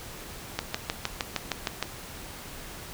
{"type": "click train", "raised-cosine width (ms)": 0.2, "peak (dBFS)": -9, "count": 9, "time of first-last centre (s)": [0.59, 1.826], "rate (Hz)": 6.47, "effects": ["pink hiss -42 dBFS RMS until 2.93 s"]}